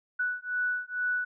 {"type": "beating tone pair", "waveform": "sine", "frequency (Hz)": [1479, 1481.2], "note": ["F#6", "F#6"], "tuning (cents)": [-1, 1], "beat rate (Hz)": 2.2, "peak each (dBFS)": -31, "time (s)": [0.19, 1.25], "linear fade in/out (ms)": 10, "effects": []}